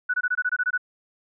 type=tone bursts; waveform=sine; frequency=1480 Hz; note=F#6; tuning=in tune; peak=-20 dBFS; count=10; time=0.09-0.778 s; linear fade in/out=10 ms; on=49 ms; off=22 ms; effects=none